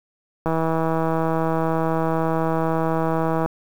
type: click train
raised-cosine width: 1 ms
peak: -9 dBFS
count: 487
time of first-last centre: 0.46-3.46 s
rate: 162 Hz
effects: 7-bit